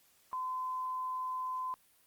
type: tone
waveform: sine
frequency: 1023 Hz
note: C6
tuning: 39 cents flat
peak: -34 dBFS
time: 0.33-1.74 s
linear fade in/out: 0 ms
effects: white hiss -67 dBFS RMS until 2.06 s + Opus 48 kbps